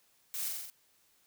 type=noise with echo; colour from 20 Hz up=blue; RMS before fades=-38 dBFS; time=0.34-0.48 s; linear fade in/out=0 ms; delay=44 ms; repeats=5; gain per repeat=-2 dB; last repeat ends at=0.7 s; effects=white hiss -69 dBFS RMS until 1.26 s